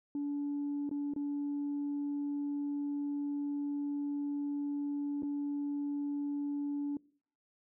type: tone with dropouts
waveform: sine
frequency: 287.4 Hz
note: D4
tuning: 37 cents flat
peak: -31 dBFS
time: 0.15-6.97 s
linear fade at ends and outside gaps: 2 ms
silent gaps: 0.893-0.912 / 1.137-1.162 / 5.223-5.231 s
effects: noise-tail reverb RT60 0.5 s tail -23 dB re dry + tanh soft clip ceiling -30 dBFS